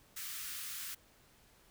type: high-pass noise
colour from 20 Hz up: white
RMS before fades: -43 dBFS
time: 0.16-0.95 s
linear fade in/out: 10 ms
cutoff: 1200 Hz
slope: 48 dB/octave
effects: pink hiss -65 dBFS RMS until 1.7 s